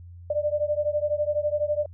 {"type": "beating tone pair", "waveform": "sine", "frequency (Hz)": [590, 602], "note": ["D5", "D5"], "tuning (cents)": [8, 43], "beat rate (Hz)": 12, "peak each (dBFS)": [-25, -26], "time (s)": [0.3, 1.86], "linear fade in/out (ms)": 5, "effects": ["added 87 Hz sine -41 dBFS peak until 1.93 s"]}